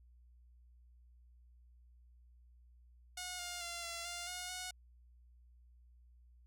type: tone with pitch steps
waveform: 5% pulse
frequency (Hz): 724 / 708 / 690 / 681 / 699 / 721 / 731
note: F#5 / F5 / F5 / F5 / F5 / F#5 / F#5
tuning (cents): -38 / +23 / -21 / -44 / +1 / -45 / -21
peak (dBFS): -30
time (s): 3.17-4.71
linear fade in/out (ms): 5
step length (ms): 220
effects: added 60 Hz sine -60 dBFS peak until 6.46 s